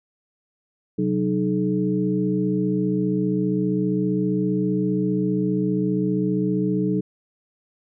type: tone cluster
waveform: sine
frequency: 131 / 186.1 / 306.5 / 426.5 Hz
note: C3 / F#3 / D#4 / G#4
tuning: +2 / +10 / -26 / +46 cents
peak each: -29 / -22 / -24 / -27 dBFS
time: 0.98-7.01 s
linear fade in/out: 10 ms
effects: none